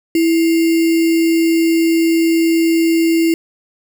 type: tone with sample-and-hold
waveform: sine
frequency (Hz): 329.6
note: E4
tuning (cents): 0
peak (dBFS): -10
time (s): 0.15-3.34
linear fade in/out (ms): 2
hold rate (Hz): 2450
effects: none